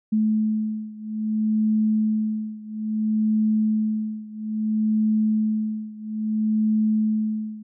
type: beating tone pair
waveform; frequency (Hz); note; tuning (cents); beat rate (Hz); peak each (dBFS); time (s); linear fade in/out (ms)
sine; 216 / 216.6; A3 / A3; -32 / -27; 0.6; -22 / -24; 0.12-7.63; 10
effects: none